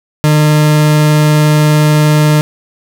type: tone with vibrato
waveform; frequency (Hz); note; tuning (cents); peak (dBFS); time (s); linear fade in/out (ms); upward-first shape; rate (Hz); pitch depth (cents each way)
40% pulse; 151.4; D#3; -47; -5; 0.24-2.41; 0; sine; 20; 10
effects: 7-bit